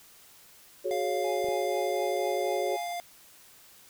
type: chord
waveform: sine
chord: F# suspended second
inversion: none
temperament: equal with one note detuned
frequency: 370 / 421.6 / 554.4 Hz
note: F#4 / G#4 / C#5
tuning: 0 / +26 / 0 cents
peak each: -32 / -33 / -31 dBFS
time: 0.84-2.77 s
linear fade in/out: 20 ms
type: tone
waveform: square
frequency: 698.5 Hz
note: F5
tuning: in tune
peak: -33 dBFS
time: 0.91-3 s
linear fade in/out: 0 ms
type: tone with tremolo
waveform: triangle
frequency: 830 Hz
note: G#5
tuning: 1 cent flat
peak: -33 dBFS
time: 1.24-2.93 s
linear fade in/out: 5 ms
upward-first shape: triangle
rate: 4.1 Hz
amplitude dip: 85%
type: clicks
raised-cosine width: 2 ms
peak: -32 dBFS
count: 2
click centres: 1.444 / 1.486 s
effects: white hiss -55 dBFS RMS until 3.89 s